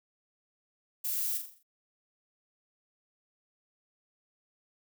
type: noise with echo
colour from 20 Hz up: violet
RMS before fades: -33 dBFS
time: 1.04-1.38 s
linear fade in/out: 10 ms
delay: 42 ms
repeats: 6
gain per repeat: -6 dB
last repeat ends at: 1.632 s
effects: none